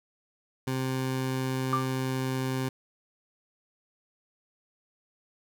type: tone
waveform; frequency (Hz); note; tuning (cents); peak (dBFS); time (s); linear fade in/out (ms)
20% pulse; 130.81; C3; 0; -23; 0.67-2.69; 5
type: tone with exponential decay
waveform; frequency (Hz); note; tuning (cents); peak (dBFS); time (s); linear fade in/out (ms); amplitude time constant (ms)
sine; 1180; D6; +8; -21; 1.73-2; 1; 57
effects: none